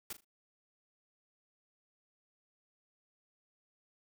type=noise with echo; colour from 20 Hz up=white; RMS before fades=-41 dBFS; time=0.1-0.13 s; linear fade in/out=5 ms; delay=39 ms; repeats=3; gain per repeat=-12 dB; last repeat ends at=0.247 s; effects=noise-tail reverb RT60 0.1 s tail -24 dB re dry